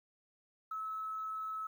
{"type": "tone with quantisation", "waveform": "sine", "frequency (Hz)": 1297, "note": "E6", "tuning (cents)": -28, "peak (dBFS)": -37, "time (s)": [0.71, 1.67], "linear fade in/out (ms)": 5, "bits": 11, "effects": []}